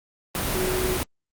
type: tone in noise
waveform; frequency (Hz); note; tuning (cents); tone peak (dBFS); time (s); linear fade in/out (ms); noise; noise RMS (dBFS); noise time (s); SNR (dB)
sine; 370; F#4; 0; -25; 0.55-0.97; 0; pink; -26; 0.35-1.03; -2
effects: Opus 32 kbps